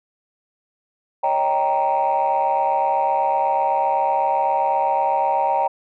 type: chord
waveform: sine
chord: Eb dominant seventh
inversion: third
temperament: equal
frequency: 554.4 / 622.3 / 784 / 932.3 Hz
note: Db5 / Eb5 / G5 / Bb5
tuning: 0 / 0 / 0 / 0 cents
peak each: -24 / -25 / -19 / -19 dBFS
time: 1.23-5.68 s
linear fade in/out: 10 ms
effects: tanh soft clip ceiling -11 dBFS